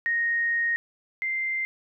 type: tone pair in turn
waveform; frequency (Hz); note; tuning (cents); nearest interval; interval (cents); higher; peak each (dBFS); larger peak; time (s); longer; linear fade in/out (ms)
sine; 1864.7 / 2088; A#6 / C7; 0 / -4; major second; 196; second; -22 / -25; first; 0.06-0.76 / 1.22-1.65; first; 0
effects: none